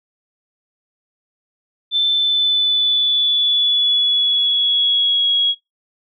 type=tone with pitch glide; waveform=sine; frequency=3535 to 3317 Hz; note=A7 to G#7; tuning=+7 to -3 cents; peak=-13 dBFS; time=1.91-5.55 s; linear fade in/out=50 ms; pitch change=-110 cents; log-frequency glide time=2.1-5.29 s; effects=noise-tail reverb RT60 0.2 s tail -23 dB re dry